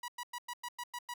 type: tone bursts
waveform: sawtooth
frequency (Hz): 970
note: B5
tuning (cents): -31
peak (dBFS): -35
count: 8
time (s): 0.03-1.139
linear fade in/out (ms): 5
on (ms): 52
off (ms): 99
effects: none